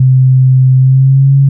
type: tone with pitch glide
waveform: sine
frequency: 130 to 137.73 Hz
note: C3 to C#3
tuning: -11 to -11 cents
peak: -3 dBFS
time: 0-1.49 s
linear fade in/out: 5 ms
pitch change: +100 cents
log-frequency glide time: 0.77-1.35 s
effects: none